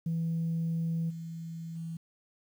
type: tone with level steps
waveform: sine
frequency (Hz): 164.81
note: E3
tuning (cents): 0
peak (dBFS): -27 / -37 / -35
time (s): 0.06-1.97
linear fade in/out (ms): 5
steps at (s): 1.09 / 1.75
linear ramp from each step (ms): 20
effects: tanh soft clip ceiling -25 dBFS + 10-bit